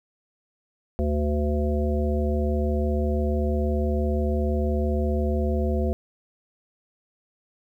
harmonic tone with a mistuned harmonic, 74.5 Hz, D2, 25 cents sharp, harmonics 1 / 3 / 5 / 7 / 9, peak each -23 / -28 / -30 / -31 / -33 dBFS, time 0.99-5.93 s, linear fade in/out 0 ms, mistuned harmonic 7, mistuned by -39 cents, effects 10-bit

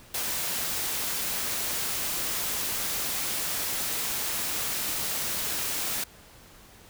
white noise, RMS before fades -30 dBFS, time 0.14-6.04 s, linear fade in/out 5 ms, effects pink hiss -52 dBFS RMS until 6.89 s

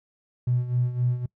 triangle tone with tremolo, 123.47 Hz, B2, in tune, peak -15 dBFS, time 0.47-1.26 s, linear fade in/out 5 ms, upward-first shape sine, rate 3.8 Hz, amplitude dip 80%, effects noise-tail reverb RT60 0.1 s tail -25 dB re dry + tanh soft clip ceiling -17 dBFS

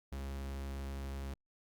45% pulse tone, 68.3 Hz, C#2, 25 cents flat, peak -39 dBFS, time 0.12-1.34 s, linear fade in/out 5 ms, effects Opus 48 kbps

